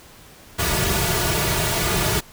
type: noise with comb filter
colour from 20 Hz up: pink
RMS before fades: -21 dBFS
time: 0.58-2.21 s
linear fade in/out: 20 ms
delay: 3.8 ms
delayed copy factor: -0.75
effects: pink hiss -46 dBFS RMS until 2.32 s